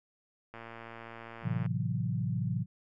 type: click train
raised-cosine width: 0.5 ms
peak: -30 dBFS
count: 130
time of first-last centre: 0.54-1.662 s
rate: 115 Hz
type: chord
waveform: sine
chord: F# half-diminished seventh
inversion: first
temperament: equal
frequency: 110 / 130.81 / 164.81 / 185 Hz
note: A2 / C3 / E3 / F#3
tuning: 0 / 0 / 0 / 0 cents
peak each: -34 / -34 / -35 / -37 dBFS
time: 1.42-2.66 s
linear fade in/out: 50 ms
effects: none